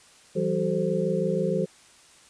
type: tone cluster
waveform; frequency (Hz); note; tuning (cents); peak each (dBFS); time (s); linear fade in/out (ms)
sine; 165.9 / 192.3 / 379.3 / 439 / 524; E3 / G3 / F#4 / A4 / C5; +11 / -33 / +43 / -4 / +2; -29; 0.35-1.66; 20
effects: white hiss -54 dBFS RMS until 2.29 s + resampled to 22050 Hz